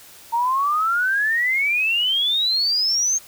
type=exponential sweep; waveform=sine; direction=up; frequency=911 to 6500 Hz; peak=-17 dBFS; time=0.32-3.19 s; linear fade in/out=20 ms; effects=white hiss -45 dBFS RMS until 3.27 s